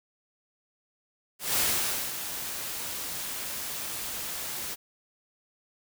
white noise with ADSR envelope, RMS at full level -25 dBFS, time 1.39-4.76 s, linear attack 180 ms, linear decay 550 ms, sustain -10 dB, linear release 30 ms, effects none

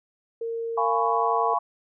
sine tone, 459.5 Hz, A#4, 25 cents flat, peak -27 dBFS, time 0.41-1.54 s, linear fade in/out 5 ms
sine chord, C# dominant seventh, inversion first, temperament just, 693 / 831.5 / 997.9 / 1108.7 Hz, E#5 / G#5 / B5 / C#6, -14 / +2 / +18 / 0 cents, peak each -27 / -27 / -26 / -26 dBFS, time 0.77-1.59 s, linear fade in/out 10 ms
effects none

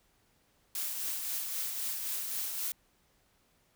blue noise with tremolo, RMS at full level -34 dBFS, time 0.75-2.72 s, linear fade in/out 2 ms, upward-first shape triangle, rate 3.8 Hz, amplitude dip 40%, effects pink hiss -70 dBFS RMS until 3.75 s

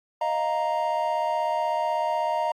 triangle chord, Eb suspended second, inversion none, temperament equal, 622.3 / 698.5 / 932.3 Hz, Eb5 / F5 / Bb5, 0 / 0 / 0 cents, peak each -26 / -27 / -24 dBFS, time 0.21-2.52 s, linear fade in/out 5 ms, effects AAC 64 kbps

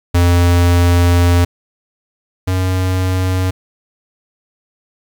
square tone pair in turn, 87.31 / 92.71 Hz, F2 / F#2, 0 / +4 cents, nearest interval minor second, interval 104 cents, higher second, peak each -9 / -14 dBFS, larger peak first, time 0.14-1.45 / 2.47-3.51 s, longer first, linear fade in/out 10 ms, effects 8-bit

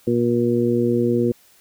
harmonic tone, 119.3 Hz, A#2, 41 cents sharp, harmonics 1 / 2 / 3 / 4, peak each -25 / -20 / -20 / -23 dBFS, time 0.07-1.32 s, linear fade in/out 5 ms, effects white hiss -54 dBFS RMS until 1.6 s

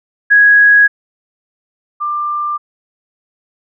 sine tone pair in turn, 1661.2 / 1189 Hz, G#6 / D6, 0 / +21 cents, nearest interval tritone, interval 579 cents, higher first, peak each -4 / -15 dBFS, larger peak first, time 0.3-0.88 / 2-2.58 s, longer neither, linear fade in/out 20 ms, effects none

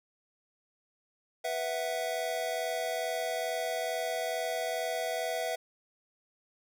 square chord, B suspended fourth, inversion none, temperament just, 493.9 / 658.5 / 740.8 Hz, B4 / E5 / F#5, 0 / -2 / +2 cents, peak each -38 / -34 / -38 dBFS, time 1.44-5.56 s, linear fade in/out 10 ms, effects none

